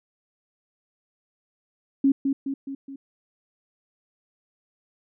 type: tone with echo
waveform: sine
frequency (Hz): 273.7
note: C#4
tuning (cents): -22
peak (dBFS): -15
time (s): 2.04-2.12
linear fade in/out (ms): 5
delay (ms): 210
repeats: 4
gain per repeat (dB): -5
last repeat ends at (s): 2.96
effects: none